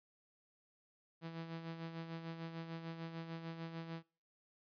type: tone with tremolo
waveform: sawtooth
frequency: 164.81 Hz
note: E3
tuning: in tune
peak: -38 dBFS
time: 1.21-4.03 s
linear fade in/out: 50 ms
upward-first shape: sine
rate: 6.7 Hz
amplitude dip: 55%
effects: noise-tail reverb RT60 0.4 s tail -25 dB re dry + resampled to 11025 Hz